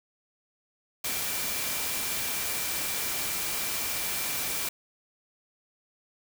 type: tone in noise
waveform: sine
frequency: 2349 Hz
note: D7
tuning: in tune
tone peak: -41 dBFS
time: 1.04-4.69 s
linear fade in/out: 5 ms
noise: white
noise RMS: -31 dBFS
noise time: 1.04-4.69 s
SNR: -13 dB
effects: none